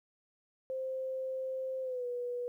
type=tone with pitch glide; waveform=sine; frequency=523.3 to 488.3 Hz; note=C5 to B4; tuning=0 to -20 cents; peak=-34 dBFS; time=0.7-2.48 s; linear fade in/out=0 ms; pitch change=-120 cents; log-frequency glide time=1.82-2.06 s; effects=12-bit